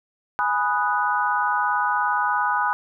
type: chord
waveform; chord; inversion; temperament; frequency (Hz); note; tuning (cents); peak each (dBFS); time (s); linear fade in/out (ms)
sine; G# minor seventh; none; equal; 830.6 / 987.8 / 1244.5 / 1480; G#5 / B5 / D#6 / F#6; 0 / 0 / 0 / 0; -25 / -24 / -25 / -25; 0.39-2.73; 0
effects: none